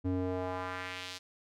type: tone with band-pass filter sweep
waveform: square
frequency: 91.8 Hz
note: F#2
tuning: 13 cents flat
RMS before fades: -36 dBFS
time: 0.04-1.19 s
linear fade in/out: 20 ms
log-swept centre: 230 to 4800 Hz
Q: 1.4
effects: none